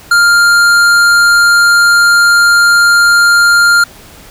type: tone with hard clipping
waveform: sine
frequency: 1400 Hz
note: F6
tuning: 4 cents sharp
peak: -6 dBFS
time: 0.11-3.84 s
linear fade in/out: 5 ms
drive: 13 dB
effects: pink hiss -36 dBFS RMS until 4.3 s